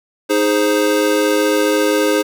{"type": "chord", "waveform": "square", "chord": "Ab major", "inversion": "second", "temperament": "equal", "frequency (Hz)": [311.1, 415.3, 523.3], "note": ["Eb4", "Ab4", "C5"], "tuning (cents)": [0, 0, 0], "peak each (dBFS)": -18, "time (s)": [0.29, 2.23], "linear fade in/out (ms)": 20, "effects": []}